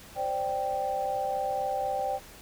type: chord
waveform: sine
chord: C suspended second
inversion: none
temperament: equal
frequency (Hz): 523.3 / 587.3 / 784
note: C5 / D5 / G5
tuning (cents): 0 / 0 / 0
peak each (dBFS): -34 / -34 / -29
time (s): 0.15-2.2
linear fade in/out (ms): 50
effects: pink hiss -49 dBFS RMS until 2.41 s